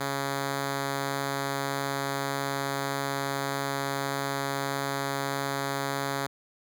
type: tone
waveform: 5% pulse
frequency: 138.59 Hz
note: C#3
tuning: in tune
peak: -17 dBFS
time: 0-6.27 s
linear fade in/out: 10 ms
effects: none